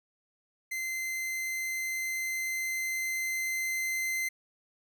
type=tone with level ramp; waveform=45% pulse; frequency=2071 Hz; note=C7; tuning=18 cents flat; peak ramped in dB=-32 to -29 dBFS; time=0.71-4.29 s; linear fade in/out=10 ms; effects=none